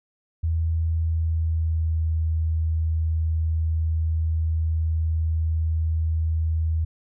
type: tone with pitch glide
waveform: sine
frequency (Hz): 81.5 to 80.29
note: E2 to E2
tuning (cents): -19 to -45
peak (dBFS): -20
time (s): 0.43-6.85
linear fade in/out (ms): 10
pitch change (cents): -26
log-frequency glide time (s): 0.97-2.05
effects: none